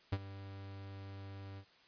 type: tone with ADSR envelope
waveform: 45% pulse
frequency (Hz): 98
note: G2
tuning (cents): 0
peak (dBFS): -30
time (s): 0.12-1.65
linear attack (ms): 9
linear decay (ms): 47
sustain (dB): -16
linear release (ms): 73
effects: white hiss -65 dBFS RMS until 1.87 s + resampled to 11025 Hz